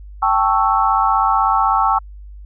sine chord, A dominant seventh, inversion third, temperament equal, 784 / 880 / 1108.7 / 1318.5 Hz, G5 / A5 / C#6 / E6, 0 / 0 / 0 / 0 cents, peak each -18 dBFS, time 0.22-1.99 s, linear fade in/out 10 ms, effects added 50 Hz sine -33 dBFS peak until 2.45 s

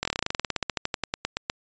slowing click train, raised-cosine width 0.2 ms, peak -8 dBFS, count 25, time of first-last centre 0.03-1.499 s, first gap 22 ms, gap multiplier 1.08, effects resampled to 16000 Hz

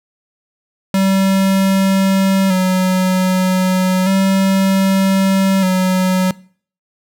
square tone with vibrato, 189.1 Hz, F#3, 38 cents sharp, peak -12 dBFS, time 0.94-6.31 s, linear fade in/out 2 ms, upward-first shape square, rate 0.32 Hz, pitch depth 34 cents each way, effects noise-tail reverb RT60 0.5 s tail -22 dB re dry

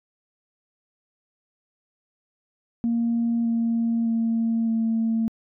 sine tone with pitch steps, 233.1 / 230.6 / 228 / 225.6 Hz, A#3 / A#3 / A#3 / A3, 0 / -19 / -38 / +44 cents, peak -19 dBFS, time 2.84-5.28 s, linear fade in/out 0 ms, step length 610 ms, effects tanh soft clip ceiling -16 dBFS

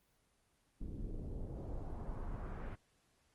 brown noise with low-pass filter sweep, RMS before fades -43 dBFS, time 0.8-2.76 s, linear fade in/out 20 ms, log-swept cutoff 270 to 1900 Hz, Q 1.5, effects pink hiss -75 dBFS RMS until 3.34 s + Opus 24 kbps

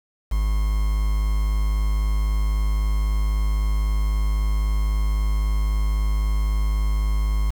triangle tone with quantisation, 51.9 Hz, G#1, in tune, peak -16 dBFS, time 0.31-7.51 s, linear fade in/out 10 ms, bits 6, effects none

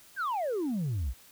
sine exponential sweep, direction down, 1673 to 55 Hz, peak -26 dBFS, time 0.16-1.14 s, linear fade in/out 50 ms, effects tanh soft clip ceiling -27 dBFS + white hiss -56 dBFS RMS until 1.31 s

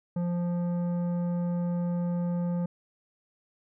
sine tone with tanh clipping, 174.61 Hz, F3, in tune, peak -28 dBFS, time 0.16-2.66 s, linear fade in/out 5 ms, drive 11 dB, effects none

